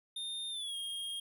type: tone with pitch glide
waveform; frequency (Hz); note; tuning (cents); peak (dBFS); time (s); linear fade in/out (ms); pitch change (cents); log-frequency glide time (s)
square; 3640 to 3243; A#7 to G#7; -42 to -42; -38; 0.16-1.2; 5; -200; 0.5-0.76
effects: none